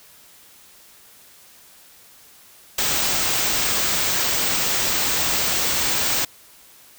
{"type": "band-stop noise", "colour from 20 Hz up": "white", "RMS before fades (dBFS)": -21, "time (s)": [2.78, 6.25], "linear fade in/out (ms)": 5, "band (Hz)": [8800, 14000], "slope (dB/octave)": 96, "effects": ["white hiss -49 dBFS RMS until 6.98 s"]}